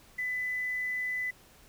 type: tone with quantisation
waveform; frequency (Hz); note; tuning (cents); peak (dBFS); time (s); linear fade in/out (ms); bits
sine; 2000; B6; +21; -30; 0.18-1.31; 10; 9
effects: pink hiss -58 dBFS RMS until 1.68 s